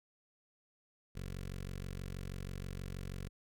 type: tone with notch filter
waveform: 15% pulse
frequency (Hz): 46.25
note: F#1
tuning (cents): 0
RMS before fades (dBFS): -43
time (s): 1.15-3.29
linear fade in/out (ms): 10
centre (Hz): 850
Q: 1.1
effects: none